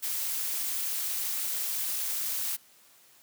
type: noise with amplitude modulation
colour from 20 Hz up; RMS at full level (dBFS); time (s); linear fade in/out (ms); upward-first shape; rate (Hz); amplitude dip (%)
blue; -29; 0.02-2.57; 20; sine; 226; 55
effects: white hiss -59 dBFS RMS until 3.22 s + high-pass 100 Hz 12 dB/octave